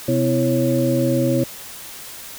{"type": "tone cluster", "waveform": "sine", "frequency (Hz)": [130.9, 251.9, 331.2, 549], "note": ["C3", "B3", "E4", "C#5"], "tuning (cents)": [1, 34, 8, -17], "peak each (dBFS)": -21, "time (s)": [0.08, 1.44], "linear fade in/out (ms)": 5, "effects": ["white hiss -36 dBFS RMS until 2.38 s"]}